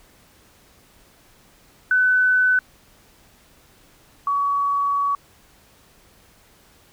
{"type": "tone pair in turn", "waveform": "sine", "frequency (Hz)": [1505, 1130], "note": ["F#6", "C#6"], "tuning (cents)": [29, 33], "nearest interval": "perfect fourth", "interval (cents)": 496, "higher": "first", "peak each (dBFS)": [-14, -18], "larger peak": "first", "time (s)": [[1.91, 2.59], [4.27, 5.15]], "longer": "second", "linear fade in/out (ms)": 2, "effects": ["pink hiss -54 dBFS RMS until 6.92 s"]}